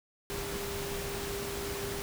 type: tone in noise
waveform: sine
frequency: 400 Hz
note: G4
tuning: 35 cents sharp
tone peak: -38 dBFS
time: 0.3-2.02 s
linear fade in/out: 0 ms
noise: pink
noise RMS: -38 dBFS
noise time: 0.3-2.02 s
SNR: -3 dB
effects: none